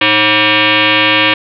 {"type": "tone with frequency modulation", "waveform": "sine", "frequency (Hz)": 311.1, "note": "D#4", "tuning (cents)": 0, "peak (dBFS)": -7, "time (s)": [0.01, 1.34], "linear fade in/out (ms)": 5, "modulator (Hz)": 425, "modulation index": 7.3, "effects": []}